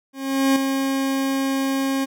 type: tone with ADSR envelope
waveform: 40% pulse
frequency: 270.2 Hz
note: C#4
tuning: 44 cents flat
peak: -13 dBFS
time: 0.13-2.06 s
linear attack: 430 ms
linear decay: 4 ms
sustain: -6 dB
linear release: 25 ms
effects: none